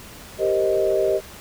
sine chord, C minor seventh, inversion second, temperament equal, 392 / 466.2 / 523.3 / 622.3 Hz, G4 / Bb4 / C5 / Eb5, 0 / 0 / 0 / 0 cents, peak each -21 / -26 / -26 / -21 dBFS, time 0.38-1.21 s, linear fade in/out 50 ms, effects pink hiss -41 dBFS RMS until 1.4 s

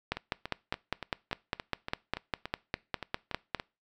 two click trains, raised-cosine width 0.3 ms, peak -20 / -13 dBFS, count 13 / 18, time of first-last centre 0.17-3.599 / 0.12-3.547 s, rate 3.5 / 4.96 Hz, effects noise-tail reverb RT60 0.3 s tail -23 dB re dry

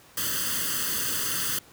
white noise with comb filter, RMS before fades -28 dBFS, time 0.17-1.59 s, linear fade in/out 5 ms, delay 0.64 ms, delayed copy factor +0.95, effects pink hiss -53 dBFS RMS until 1.72 s + high-pass 80 Hz 12 dB/octave

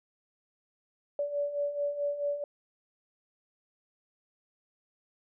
sine beating tone pair, 573 / 577.6 Hz, D5 / D5, -43 / -29 cents, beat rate 4.6 Hz, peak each -36 / -30 dBFS, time 1.19-2.44 s, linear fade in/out 2 ms, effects none

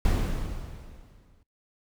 brown noise with exponential decay, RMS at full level -21 dBFS, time 0.05-1.43 s, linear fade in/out 1 ms, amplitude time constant 300 ms, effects noise-tail reverb RT60 0.2 s tail -24 dB re dry

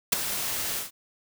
white noise with ADSR envelope, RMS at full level -18 dBFS, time 0.12-0.91 s, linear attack 9 ms, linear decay 11 ms, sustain -12 dB, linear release 140 ms, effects none

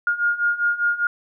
sine beating tone pair, 1418 / 1423 Hz, F6 / F6, +26 / +32 cents, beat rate 5 Hz, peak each -23 / -20 dBFS, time 0.07-1.07 s, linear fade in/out 2 ms, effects none

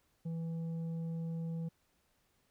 triangle tone with tanh clipping, 164.81 Hz, E3, in tune, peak -37 dBFS, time 0.25-1.69 s, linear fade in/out 10 ms, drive 10 dB, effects pink hiss -75 dBFS RMS until 2.5 s

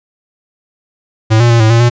square tone with pitch steps, 110.4 / 119 / 116.9 / 110.1 / 116.4 / 120.1 Hz, A2 / A#2 / A#2 / A2 / A#2 / B2, +6 / +36 / +5 / +2 / -2 / -48 cents, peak -6 dBFS, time 1.3-1.9 s, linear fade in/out 20 ms, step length 100 ms, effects resampled to 16000 Hz

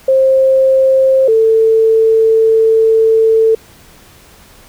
sine tone pair in turn, 530 / 445.7 Hz, C5 / A4, +22 / +22 cents, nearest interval minor third, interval 300 cents, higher first, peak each -6 dBFS, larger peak neither, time 0.08-1.28 / 1.28-3.55 s, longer second, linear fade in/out 5 ms, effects pink hiss -42 dBFS RMS until 4.68 s

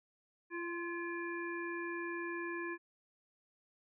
harmonic tone with a mistuned harmonic, 342.2 Hz, F4, 35 cents flat, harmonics 1 / 3 / 5 / 7, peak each -40 / -46 / -43 / -49 dBFS, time 0.5-2.78 s, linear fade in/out 50 ms, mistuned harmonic 3, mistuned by +30 cents, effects none

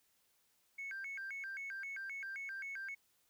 sine tone with vibrato, 1864.7 Hz, A#6, in tune, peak -40 dBFS, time 0.78-2.95 s, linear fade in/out 10 ms, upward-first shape square, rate 3.8 Hz, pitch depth 290 cents each way, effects tanh soft clip ceiling -39 dBFS + white hiss -75 dBFS RMS until 3.29 s

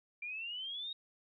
sine exponential sweep, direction up, 2362 to 3784 Hz, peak -39 dBFS, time 0.22-0.93 s, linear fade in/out 5 ms, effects none

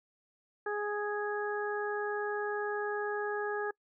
harmonic tone, 415.3 Hz, G#4, in tune, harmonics 1 / 2 / 3 / 4, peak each -34 / -39 / -42 / -38 dBFS, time 0.66-3.71 s, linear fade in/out 5 ms, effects noise-tail reverb RT60 0.1 s tail -25 dB re dry

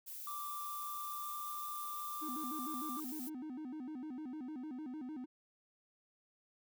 violet noise, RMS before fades -47 dBFS, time 0.06-3.3 s, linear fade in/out 20 ms
triangle tone with pitch glide, 1174.7 to 1184.9 Hz, D6 to D6, 0 to +15 cents, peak -40 dBFS, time 0.27-3 s, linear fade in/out 2 ms, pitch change +15 cents, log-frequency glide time 0.67-1.47 s
triangle tone with vibrato, 279.5 Hz, C#4, 14 cents sharp, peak -40 dBFS, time 2.21-5.26 s, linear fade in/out 20 ms, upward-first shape square, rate 6.6 Hz, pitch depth 180 cents each way
effects none

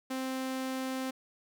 sawtooth tone, 261.6 Hz, C4, in tune, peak -29 dBFS, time 0.1-1.11 s, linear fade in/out 10 ms, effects none

